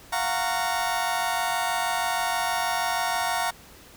30% pulse chord, Gb major seventh, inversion third, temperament just, 693.7 / 740 / 925 / 1110 Hz, F5 / Gb5 / Bb5 / Db6, -12 / 0 / -14 / +2 cents, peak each -27 / -27 / -26 / -31 dBFS, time 0.12-3.51 s, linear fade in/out 10 ms, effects pink hiss -49 dBFS RMS until 3.96 s

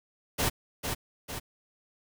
pink noise with echo, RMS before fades -27 dBFS, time 0.38-0.5 s, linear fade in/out 20 ms, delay 450 ms, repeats 2, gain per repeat -5 dB, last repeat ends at 1.4 s, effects none

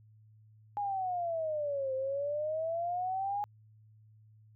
sine exponential two-way sweep, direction down then up, 830.6 to 521 to 830.6 Hz, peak -31 dBFS, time 0.77-3.44 s, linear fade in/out 0 ms, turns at 1.94 s, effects added 108 Hz sine -57 dBFS peak until 4.55 s

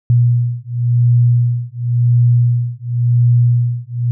sine beating tone pair, 120 / 120.93 Hz, B2 / B2, -49 / -36 cents, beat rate 0.93 Hz, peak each -13 dBFS, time 0.1-4.11 s, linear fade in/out 0 ms, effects none

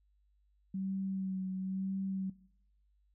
sine tone with vibrato, 190.3 Hz, F#3, 49 cents sharp, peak -34 dBFS, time 0.74-2.3 s, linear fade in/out 5 ms, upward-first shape sine, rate 1 Hz, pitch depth 23 cents each way, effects noise-tail reverb RT60 0.7 s tail -19 dB re dry + added 50 Hz sine -68 dBFS peak until 3.14 s

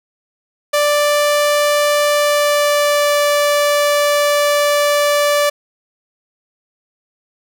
sawtooth tone with pitch glide, 587.3 to 582.9 Hz, D5 to D5, 0 to -13 cents, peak -8 dBFS, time 0.73-5.5 s, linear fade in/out 10 ms, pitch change -13 cents, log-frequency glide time 2.11-3.24 s, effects none

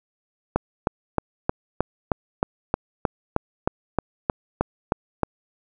click train, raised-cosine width 1 ms, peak -5 dBFS, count 16, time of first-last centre 0.56-5.233 s, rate 3.21 Hz, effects none

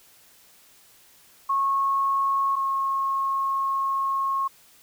sine tone pair in turn, 1095 / 1086.2 Hz, C#6 / C#6, -22 / -36 cents, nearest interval unison, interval 14 cents, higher first, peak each -20 / -22 dBFS, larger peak first, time 1.49-2.56 / 2.56-4.48 s, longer second, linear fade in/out 10 ms, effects white hiss -55 dBFS RMS until 4.82 s

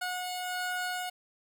25% pulse tone pair together, 726.9 / 1455 Hz, F#5 / F#6, -31 / -29 cents, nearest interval octave, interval 1202 cents, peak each -30 / -34 dBFS, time 0.01-1.1 s, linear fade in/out 10 ms, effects none

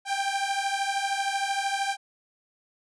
sawtooth beating tone pair, 784 / 797 Hz, G5 / G5, 0 / +28 cents, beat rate 13 Hz, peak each -25 dBFS, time 0.05-1.97 s, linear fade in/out 50 ms, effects resampled to 22050 Hz

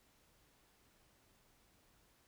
silence, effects pink hiss -71 dBFS RMS until 2.27 s

